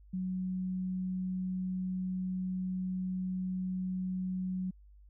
sine tone, 185 Hz, F#3, in tune, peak -32 dBFS, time 0.13-4.71 s, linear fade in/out 10 ms, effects added 50 Hz sine -54 dBFS peak until 5.09 s

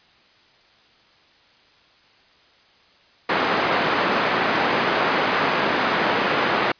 white band-pass noise, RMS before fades -21 dBFS, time 3.29-6.72 s, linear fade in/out 5 ms, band 200 to 1600 Hz, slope 12 dB/octave, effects white hiss -55 dBFS RMS until 6.79 s + resampled to 11025 Hz

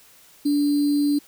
sine tone with sample-and-hold, 289.9 Hz, D4, 22 cents flat, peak -17 dBFS, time 0.45-1.19 s, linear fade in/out 10 ms, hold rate 4410 Hz, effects white hiss -52 dBFS RMS until 1.27 s

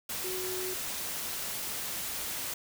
sine tone in noise, 370 Hz, F#4, in tune, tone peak -36 dBFS, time 0.24-0.74 s, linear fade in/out 5 ms, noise white, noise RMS -36 dBFS, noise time 0.09-2.54 s, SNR -3 dB, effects none

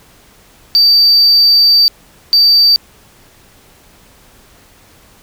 sine tone bursts at uneven times, 4637 Hz, D8, 23 cents flat, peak -3 dBFS, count 2, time 0.75-1.88 / 2.33-2.76 s, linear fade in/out 0 ms, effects tanh soft clip ceiling -3 dBFS + pink hiss -45 dBFS RMS until 5.22 s

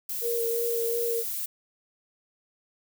violet noise, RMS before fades -32 dBFS, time 0.09-1.46 s, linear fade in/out 5 ms
sine tone with vibrato, 466.2 Hz, A#4, in tune, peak -26 dBFS, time 0.21-1.24 s, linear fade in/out 50 ms, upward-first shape sine, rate 2.8 Hz, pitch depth 16 cents each way
effects none

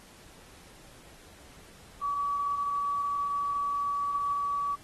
sine tone, 1142 Hz, D6, 49 cents flat, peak -27 dBFS, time 2.01-4.76 s, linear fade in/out 20 ms, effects pink hiss -54 dBFS RMS until 4.83 s + AAC 32 kbps

